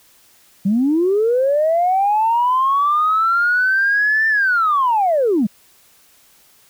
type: linear two-way sweep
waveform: sine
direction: up then down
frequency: 185 to 1789 to 185 Hz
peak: -12 dBFS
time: 0.65-5.47 s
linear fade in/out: 10 ms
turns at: 4.28 s
effects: tanh soft clip ceiling -8 dBFS + white hiss -52 dBFS RMS until 6.69 s